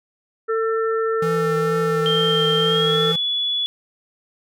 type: harmonic tone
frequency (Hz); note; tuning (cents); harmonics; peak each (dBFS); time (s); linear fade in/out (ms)
447.7; A4; +30; 1 / 3 / 4; -19 / -25 / -33; 0.48-3.13; 20
type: tone with vibrato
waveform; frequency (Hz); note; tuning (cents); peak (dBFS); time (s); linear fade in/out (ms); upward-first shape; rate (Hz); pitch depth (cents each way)
square; 164; E3; -9; -24; 1.22-3.16; 5; triangle; 2.2; 34
type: tone with pitch glide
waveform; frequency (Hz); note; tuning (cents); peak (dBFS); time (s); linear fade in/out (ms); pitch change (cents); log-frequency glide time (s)
sine; 3169 to 3416; G7 to G#7; +18 to +48; -19; 2.06-3.66; 0; +130; 2.65-3.01
effects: none